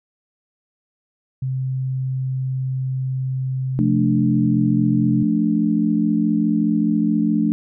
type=tone; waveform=sine; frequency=130.81 Hz; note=C3; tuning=in tune; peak=-20 dBFS; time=1.42-5.23 s; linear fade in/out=5 ms
type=chord; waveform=sine; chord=D minor; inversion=first; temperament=equal with one note detuned; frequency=174.61 / 219.4 / 293.7 Hz; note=F3 / A3 / D4; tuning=0 / -5 / 0 cents; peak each=-22 / -18 / -20 dBFS; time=3.79-7.52 s; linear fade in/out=0 ms
effects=none